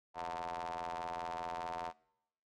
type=ring-modulated tone; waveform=sawtooth; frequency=84.9 Hz; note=F2; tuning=48 cents flat; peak=-32 dBFS; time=0.14-1.93 s; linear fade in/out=50 ms; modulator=815 Hz; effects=noise-tail reverb RT60 0.9 s tail -25 dB re dry + low-pass 6000 Hz 12 dB/octave